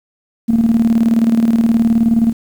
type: tone with tremolo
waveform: sine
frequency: 228.3 Hz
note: A#3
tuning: 36 cents flat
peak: -6 dBFS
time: 0.48-2.33 s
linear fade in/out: 20 ms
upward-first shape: square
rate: 19 Hz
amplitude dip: 60%
effects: tanh soft clip ceiling -4 dBFS + 7-bit